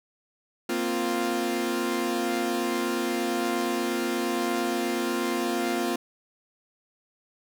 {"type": "chord", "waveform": "sawtooth", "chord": "Bb suspended second", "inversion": "none", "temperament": "equal", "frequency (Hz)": [233.1, 261.6, 349.2], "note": ["Bb3", "C4", "F4"], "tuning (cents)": [0, 0, 0], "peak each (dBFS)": [-27, -27, -24], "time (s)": [0.69, 5.96], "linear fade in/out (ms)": 5, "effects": []}